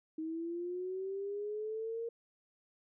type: linear sweep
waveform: sine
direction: up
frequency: 314 to 466.2 Hz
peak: -36 dBFS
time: 0.18-2.09 s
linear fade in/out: 5 ms
effects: none